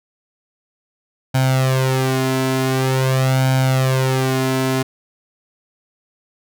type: tone with flanger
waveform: sawtooth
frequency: 131.3 Hz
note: C3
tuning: 6 cents sharp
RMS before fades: -17 dBFS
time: 1.34-4.83 s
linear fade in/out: 10 ms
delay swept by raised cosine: 1.3 to 3 ms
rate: 0.46 Hz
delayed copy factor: +0.8
effects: none